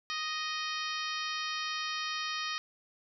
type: harmonic tone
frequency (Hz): 622.3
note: D#5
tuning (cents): 0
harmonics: 2 / 3 / 4 / 5 / 6 / 7 / 8 / 9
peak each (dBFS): -38 / -40 / -41 / -42 / -43 / -43 / -44 / -45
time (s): 0.1-2.58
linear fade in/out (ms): 0
effects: none